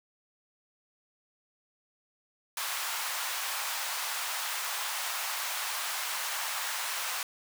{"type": "high-pass noise", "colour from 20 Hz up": "pink", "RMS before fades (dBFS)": -34, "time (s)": [2.57, 7.23], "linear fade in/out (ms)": 2, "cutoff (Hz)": 830, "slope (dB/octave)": 24, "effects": []}